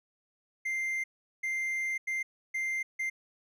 triangle tone bursts at uneven times, 2093 Hz, C7, in tune, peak -28 dBFS, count 5, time 0.65-1.04 / 1.43-1.98 / 2.07-2.23 / 2.54-2.83 / 2.99-3.1 s, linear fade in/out 10 ms, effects none

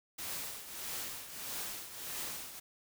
white noise with tremolo, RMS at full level -39 dBFS, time 0.18-2.6 s, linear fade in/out 10 ms, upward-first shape triangle, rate 1.6 Hz, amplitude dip 70%, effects none

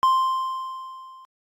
triangle tone with level ramp, 1046.5 Hz, C6, in tune, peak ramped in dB -12 to -42 dBFS, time 0.03-1.25 s, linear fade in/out 0 ms, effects AAC 64 kbps

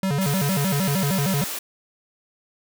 square tone with vibrato, 164.81 Hz, E3, in tune, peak -21 dBFS, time 0.03-1.44 s, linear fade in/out 2 ms, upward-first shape square, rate 6.5 Hz, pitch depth 260 cents each way
white high-pass noise, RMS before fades -30 dBFS, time 0.21-1.59 s, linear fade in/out 5 ms, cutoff 230 Hz, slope 48 dB/octave
effects none

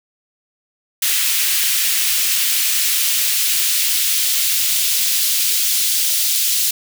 white noise with high-pass filter sweep, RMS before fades -17 dBFS, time 1.02-6.71 s, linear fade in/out 5 ms, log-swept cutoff 2200 to 3600 Hz, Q 1.1, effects none

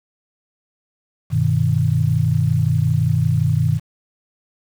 sine chord, G augmented, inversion none, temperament equal, 98 / 123.47 / 155.56 Hz, G2 / B2 / D#3, 0 / 0 / 0 cents, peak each -20 / -18 / -18 dBFS, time 1.3-3.8 s, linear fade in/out 50 ms, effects 7-bit

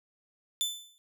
sawtooth tone with exponential decay, 3520 Hz, A7, in tune, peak -22 dBFS, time 0.61-0.98 s, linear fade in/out 0 ms, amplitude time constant 80 ms, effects none

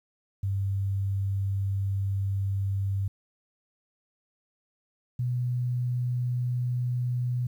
sine tone pair in turn, 98 / 123.47 Hz, G2 / B2, 0 / 0 cents, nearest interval major third, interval 400 cents, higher second, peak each -25 / -25 dBFS, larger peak neither, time 0.43-3.08 / 5.19-7.47 s, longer first, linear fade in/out 5 ms, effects 10-bit

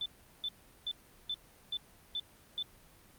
sine tone bursts, 3520 Hz, A7, in tune, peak -33 dBFS, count 7, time 0.01-2.626 s, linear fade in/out 2 ms, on 48 ms, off 380 ms, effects pink hiss -60 dBFS RMS until 3.18 s + Opus 32 kbps

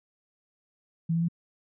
sine tone with pitch steps, 164.81 / 167.21 / 169.64 Hz, E3 / E3 / E3, 0 / +25 / +50 cents, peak -23 dBFS, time 1.09-1.285 s, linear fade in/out 10 ms, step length 65 ms, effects none

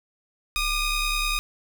20% pulse ring-modulated tone, 1235 Hz, D#6, 13 cents flat, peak -15 dBFS, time 0.56-1.39 s, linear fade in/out 0 ms, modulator 1270 Hz, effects none

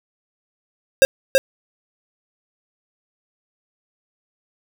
square tone with echo, 536 Hz, C5, 42 cents sharp, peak -8 dBFS, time 1.02-1.05 s, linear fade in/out 0 ms, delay 330 ms, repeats 1, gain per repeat -3 dB, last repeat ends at 1.38 s, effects 8-bit

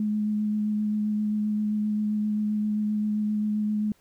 sine tone with vibrato, 211.4 Hz, G#3, 31 cents sharp, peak -23 dBFS, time 0-3.92 s, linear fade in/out 2 ms, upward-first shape sine, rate 7.6 Hz, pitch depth 12 cents each way, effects pink hiss -63 dBFS RMS until 4 s

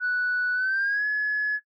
sine tone with pitch glide, 1480 to 1700.1 Hz, F#6 to G#6, 0 to +40 cents, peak -21 dBFS, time 0-1.6 s, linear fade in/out 50 ms, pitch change +240 cents, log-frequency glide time 0.54-1.06 s, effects noise-tail reverb RT60 0.1 s tail -21 dB re dry + tanh soft clip ceiling -19 dBFS

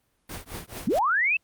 pink noise with tremolo, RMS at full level -34 dBFS, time 0.29-0.99 s, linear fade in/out 5 ms, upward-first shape triangle, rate 4.6 Hz, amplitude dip 100%
sine linear sweep, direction up, 165.8 to 2695 Hz, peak -20 dBFS, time 0.87-1.37 s, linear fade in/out 5 ms
effects pink hiss -71 dBFS RMS until 1.43 s + Opus 32 kbps

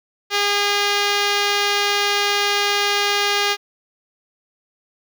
5% pulse tone with notch filter, 407.5 Hz, G#4, 33 cents flat, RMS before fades -19 dBFS, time 0.3-3.57 s, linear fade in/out 50 ms, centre 12000 Hz, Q 0.84, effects none

